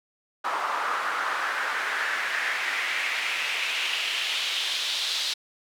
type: noise with band-pass filter sweep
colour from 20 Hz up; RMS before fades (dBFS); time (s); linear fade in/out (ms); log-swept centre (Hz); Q
pink; -28; 0.44-5.34; 10; 1100 to 4000; 2.7
effects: high-pass 400 Hz 12 dB/octave